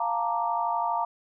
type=chord; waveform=sine; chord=Bb major seventh; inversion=second; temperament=equal; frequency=698.5 / 880 / 932.3 / 1174.7 Hz; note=F5 / A5 / Bb5 / D6; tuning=0 / 0 / 0 / 0 cents; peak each=-30 / -33 / -27 / -33 dBFS; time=0-1.05 s; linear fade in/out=5 ms; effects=none